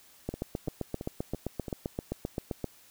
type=two click trains; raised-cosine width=2 ms; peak=-23 / -18 dBFS; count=5 / 19; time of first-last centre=0.34-1.682 / 0.29-2.643 s; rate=2.98 / 7.65 Hz; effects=white hiss -58 dBFS RMS until 2.9 s